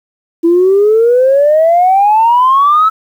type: exponential sweep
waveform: sine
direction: up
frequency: 329.6 to 1318 Hz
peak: -4 dBFS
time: 0.43-2.9 s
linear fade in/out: 20 ms
effects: tanh soft clip ceiling -1 dBFS + 7-bit